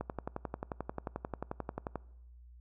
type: click train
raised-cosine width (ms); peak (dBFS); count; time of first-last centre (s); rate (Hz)
1; -22; 23; 0.01-1.957; 11.3
effects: noise-tail reverb RT60 0.9 s tail -23 dB re dry + added 60 Hz sine -52 dBFS peak until 2.6 s